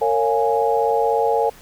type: chord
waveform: sine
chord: Bb minor seventh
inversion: none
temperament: equal with one note detuned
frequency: 457.9 / 554.4 / 698.5 / 830.6 Hz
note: Bb4 / Db5 / F5 / Ab5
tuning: -31 / 0 / 0 / 0 cents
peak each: -19 / -23 / -24 / -20 dBFS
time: 0.01-1.5 s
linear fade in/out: 10 ms
effects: pink hiss -46 dBFS RMS until 1.61 s